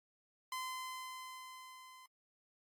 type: tone with level ramp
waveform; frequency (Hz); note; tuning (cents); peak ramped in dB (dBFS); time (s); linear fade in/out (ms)
sawtooth; 1029; C6; -29; -35 to -52; 0.52-2.06; 2
effects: AAC 64 kbps